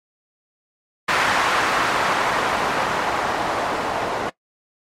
blue noise with low-pass filter sweep, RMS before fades -21 dBFS, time 1.08-4.3 s, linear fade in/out 10 ms, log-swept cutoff 1400 to 730 Hz, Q 1.1, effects noise-tail reverb RT60 0.1 s tail -19 dB re dry + MP3 64 kbps

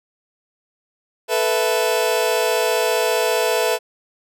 sawtooth chord, A suspended second, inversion none, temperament just, 440 / 495 / 660 Hz, A4 / B4 / E5, 0 / +4 / +2 cents, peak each -17 dBFS, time 1.28-3.79 s, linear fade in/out 50 ms, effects none

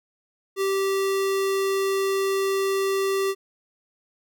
square tone, 389.4 Hz, G4, 12 cents flat, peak -22 dBFS, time 0.56-3.35 s, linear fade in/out 50 ms, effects none

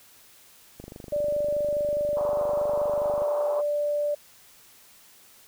click train, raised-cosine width 2 ms, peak -27 dBFS, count 61, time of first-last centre 0.8-3.219 s, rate 24.8 Hz
sine tone, 587.3 Hz, D5, in tune, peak -23 dBFS, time 1.12-4.15 s, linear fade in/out 10 ms
white band-pass noise, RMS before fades -35 dBFS, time 2.16-3.62 s, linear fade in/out 20 ms, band 420 to 1100 Hz, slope 48 dB/octave
effects white hiss -54 dBFS RMS until 5.47 s

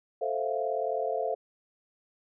sine chord, F major seventh, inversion first, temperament equal, 440 / 523.3 / 659.3 / 698.5 Hz, A4 / C5 / E5 / F5, 0 / 0 / 0 / 0 cents, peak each -33 dBFS, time 0.21-1.35 s, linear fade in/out 10 ms, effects none

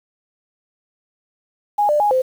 sine tone with pitch steps, 827 / 595 / 829 / 517 Hz, G#5 / D5 / G#5 / C5, -8 / +22 / -3 / -21 cents, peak -13 dBFS, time 1.78-2.22 s, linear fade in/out 10 ms, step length 110 ms, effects 7-bit

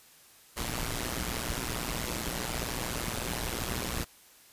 pink noise with amplitude modulation, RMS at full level -30 dBFS, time 0.56-4.05 s, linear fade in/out 20 ms, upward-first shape sine, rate 119 Hz, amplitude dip 90%, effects white hiss -57 dBFS RMS until 4.52 s + resampled to 32000 Hz

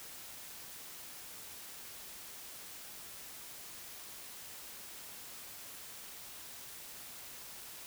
silence, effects white hiss -49 dBFS RMS until 7.86 s

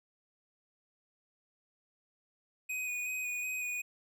square tone with vibrato, 2489 Hz, D#7, in tune, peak -35 dBFS, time 2.69-3.82 s, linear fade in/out 10 ms, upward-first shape square, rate 2.7 Hz, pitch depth 15 cents each way, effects none

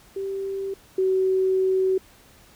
sine tone pair in turn, 390 / 377.6 Hz, G4 / F#4, -9 / +35 cents, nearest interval minor second, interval 56 cents, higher first, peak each -26 / -18 dBFS, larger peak second, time 0.16-0.74 / 0.98-1.98 s, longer second, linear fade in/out 5 ms, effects pink hiss -53 dBFS RMS until 2.55 s

